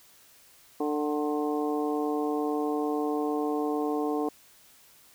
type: harmonic tone with a mistuned harmonic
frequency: 148.9 Hz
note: D3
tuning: 24 cents sharp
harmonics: 2 / 3 / 4 / 5 / 6 / 7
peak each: -29 / -30 / -42 / -34 / -42 / -39 dBFS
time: 0.8-4.29 s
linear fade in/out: 5 ms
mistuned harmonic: 7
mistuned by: +30 cents
effects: white hiss -57 dBFS RMS until 5.14 s